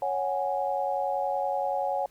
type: chord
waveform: sine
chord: C# suspended fourth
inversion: none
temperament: equal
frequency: 554.4 / 740 / 830.6 Hz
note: C#5 / F#5 / G#5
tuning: 0 / 0 / 0 cents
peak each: -30 dBFS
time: 0.02-2.06 s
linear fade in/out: 2 ms
effects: pink hiss -61 dBFS RMS until 2.1 s